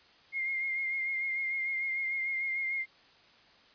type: tone with vibrato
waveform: sine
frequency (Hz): 2127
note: C7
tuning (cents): +28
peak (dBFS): -30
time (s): 0.32-2.86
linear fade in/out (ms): 50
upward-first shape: triangle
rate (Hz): 6.7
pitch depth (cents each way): 36
effects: white hiss -60 dBFS RMS until 3.74 s + resampled to 11025 Hz